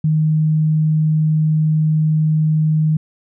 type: tone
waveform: sine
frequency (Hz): 155.56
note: D#3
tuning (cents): 0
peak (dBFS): -12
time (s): 0.04-2.97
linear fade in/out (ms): 5
effects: none